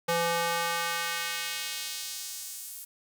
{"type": "tone with high-pass filter sweep", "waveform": "square", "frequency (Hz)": 169.2, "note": "E3", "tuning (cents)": 45, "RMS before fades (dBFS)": -32, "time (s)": [0.08, 2.85], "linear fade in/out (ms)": 10, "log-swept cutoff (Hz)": [470, 11000], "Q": 0.92, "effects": ["9-bit"]}